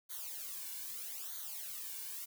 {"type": "noise with flanger", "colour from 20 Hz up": "blue", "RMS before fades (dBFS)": -44, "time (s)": [0.09, 2.26], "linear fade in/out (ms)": 20, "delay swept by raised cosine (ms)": [0.38, 1.58], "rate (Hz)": 0.79, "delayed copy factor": -0.9, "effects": []}